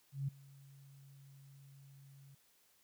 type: tone with ADSR envelope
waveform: sine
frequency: 137.9 Hz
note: C#3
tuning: 9 cents flat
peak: -33 dBFS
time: 0.12-2.35 s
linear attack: 160 ms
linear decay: 10 ms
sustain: -23 dB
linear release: 6 ms
effects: white hiss -71 dBFS RMS until 2.83 s